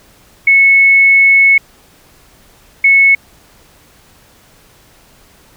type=tone bursts at uneven times; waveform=sine; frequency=2200 Hz; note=C#7; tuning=14 cents flat; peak=-4 dBFS; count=2; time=0.47-1.58 / 2.84-3.15 s; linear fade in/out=5 ms; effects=pink hiss -46 dBFS RMS until 5.56 s